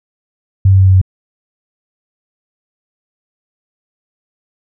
sine tone with pitch steps, 96.5 / 95.78 / 95.06 / 94.35 / 93.64 Hz, G2 / G2 / F#2 / F#2 / F#2, -27 / -40 / +47 / +34 / +21 cents, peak -4 dBFS, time 0.65-1.015 s, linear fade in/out 5 ms, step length 73 ms, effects none

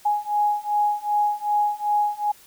sine beating tone pair, 830.6 / 833.2 Hz, G#5 / G#5, 0 / +5 cents, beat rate 2.6 Hz, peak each -23 / -22 dBFS, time 0.05-2.32 s, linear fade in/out 10 ms, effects white hiss -51 dBFS RMS until 2.46 s

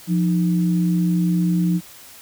sine tone pair together, 175.29 / 310 Hz, F3 / D#4, +7 / -6 cents, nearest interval minor seventh, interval 987 cents, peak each -16 / -25 dBFS, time 0.07-1.81 s, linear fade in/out 50 ms, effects white hiss -43 dBFS RMS until 2.21 s

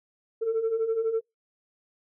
sine beating tone pair, 440 / 452 Hz, A4 / A4, 0 / +47 cents, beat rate 12 Hz, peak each -29 / -23 dBFS, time 0.41-1.21 s, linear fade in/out 20 ms, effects noise-tail reverb RT60 0.2 s tail -25 dB re dry + tanh soft clip ceiling -20 dBFS

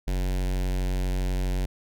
square tone with notch filter, 46.15 Hz, F#1, 4 cents flat, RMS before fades -26 dBFS, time 0.07-1.66 s, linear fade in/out 10 ms, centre 1200 Hz, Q 1.9, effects none

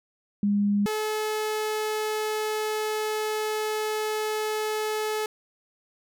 sine / sawtooth tone pair in turn, 203.7 / 430 Hz, G#3 / A4, -33 / -40 cents, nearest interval octave + minor second, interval 1293 cents, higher second, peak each -20 / -22 dBFS, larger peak first, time 0.43-0.86 / 0.86-5.26 s, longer second, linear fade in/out 2 ms, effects none

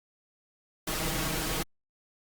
pink noise with comb filter, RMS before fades -31 dBFS, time 0.87-1.63 s, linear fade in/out 5 ms, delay 6.3 ms, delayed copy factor +0.9, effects Opus 48 kbps

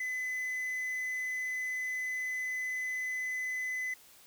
triangle tone, 2016 Hz, B6, 35 cents sharp, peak -31 dBFS, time 0-3.94 s, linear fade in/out 5 ms, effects white hiss -58 dBFS RMS until 4.26 s

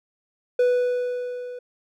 triangle tone with level ramp, 493.9 Hz, B4, in tune, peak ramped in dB -13 to -31 dBFS, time 0.59-1.59 s, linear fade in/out 5 ms, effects none

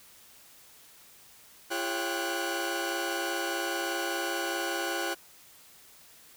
sawtooth tone cluster, 341.4 / 404.5 / 548 / 784 / 1471 Hz, F4 / G#4 / C#5 / G5 / F#6, -39 / -46 / -20 / 0 / -11 cents, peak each -31 / -36 / -34 / -33 / -31 dBFS, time 1.7-5.15 s, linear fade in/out 20 ms, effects white hiss -55 dBFS RMS until 6.36 s

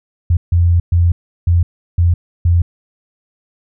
sine tone bursts at uneven times, 86.2 Hz, F2, 22 cents flat, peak -8 dBFS, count 6, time 0.3-0.37 / 0.52-0.8 / 0.92-1.12 / 1.47-1.63 / 1.98-2.14 / 2.45-2.62 s, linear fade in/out 5 ms, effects none

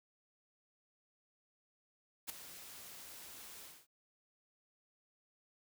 white noise with ADSR envelope, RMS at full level -39 dBFS, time 2.27-3.87 s, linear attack 28 ms, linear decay 4 ms, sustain -13 dB, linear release 240 ms, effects none

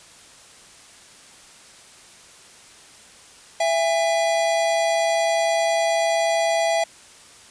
square tone pair together, 666 / 815.1 Hz, E5 / G#5, +18 / -33 cents, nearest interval minor third, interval 349 cents, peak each -20 / -25 dBFS, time 3.6-6.84 s, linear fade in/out 5 ms, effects white hiss -47 dBFS RMS until 7.5 s + resampled to 22050 Hz

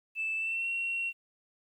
sine tone with pitch glide, 2636 to 2732 Hz, E7 to F7, -1 to -39 cents, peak -29 dBFS, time 0.15-1.13 s, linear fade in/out 50 ms, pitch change +62 cents, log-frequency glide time 0.36-0.68 s, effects tanh soft clip ceiling -25 dBFS + 11-bit

